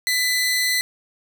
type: tone pair together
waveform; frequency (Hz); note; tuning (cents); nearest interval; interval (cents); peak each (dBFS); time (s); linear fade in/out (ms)
sawtooth; 1998 / 4234; B6 / C8; +20 / +20; octave + minor second; 1300; -16 / -22; 0.07-0.81; 0
effects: none